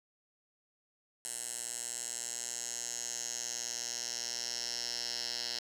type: tone with band-pass filter sweep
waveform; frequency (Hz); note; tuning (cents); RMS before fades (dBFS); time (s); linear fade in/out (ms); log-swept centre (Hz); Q
10% pulse; 119.5; A#2; +43; -39; 1.25-5.59; 0; 8500 to 4900; 4.6
effects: 10-bit